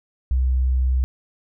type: tone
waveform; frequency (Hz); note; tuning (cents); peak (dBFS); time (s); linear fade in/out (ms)
sine; 64; C2; -38; -16; 0.31-1.04; 0
effects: none